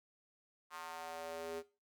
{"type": "tone with high-pass filter sweep", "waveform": "square", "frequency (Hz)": 82.41, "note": "E2", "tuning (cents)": 0, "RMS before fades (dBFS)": -45, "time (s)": [0.7, 1.63], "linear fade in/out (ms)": 50, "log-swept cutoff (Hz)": [1100, 400], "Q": 3.1, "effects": ["noise-tail reverb RT60 0.3 s tail -17 dB re dry"]}